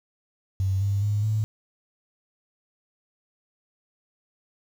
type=tone with pitch steps; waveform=sine; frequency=95.9 / 99.8 / 103.86 / 108.08 Hz; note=G2 / G2 / G#2 / A2; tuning=-37 / +32 / +1 / -30 cents; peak=-21 dBFS; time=0.6-1.44 s; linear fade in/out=0 ms; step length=210 ms; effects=8-bit